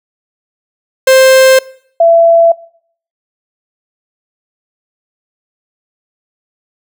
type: tone pair in turn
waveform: 45% pulse / sine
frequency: 525 / 670.1 Hz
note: C5 / E5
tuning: +6 / +28 cents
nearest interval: major third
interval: 422 cents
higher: second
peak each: -3 dBFS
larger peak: neither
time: 1.07-1.59 / 2-2.52 s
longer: neither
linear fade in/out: 5 ms
effects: noise-tail reverb RT60 0.6 s tail -22 dB re dry